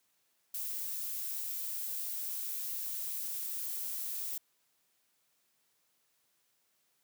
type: noise with high-pass filter sweep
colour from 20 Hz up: violet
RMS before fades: -38 dBFS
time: 0.54-4.38 s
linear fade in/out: 5 ms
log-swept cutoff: 380 to 640 Hz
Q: 2.2
effects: white hiss -75 dBFS RMS until 7.03 s + high-pass 100 Hz 12 dB/octave